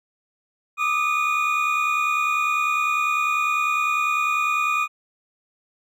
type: tone cluster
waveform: triangle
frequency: 1193 / 1263 / 2458 Hz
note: D6 / D#6 / D#7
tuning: +27 / +26 / -22 cents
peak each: -22 / -24 / -21 dBFS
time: 0.77-4.88 s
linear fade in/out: 50 ms
effects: none